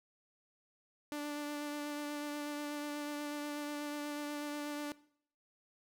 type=tone with vibrato; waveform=sawtooth; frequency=293.7 Hz; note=D4; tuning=in tune; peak=-34 dBFS; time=1.12-4.92 s; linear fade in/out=0 ms; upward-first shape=sine; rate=8.2 Hz; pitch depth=13 cents each way; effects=noise-tail reverb RT60 0.6 s tail -19 dB re dry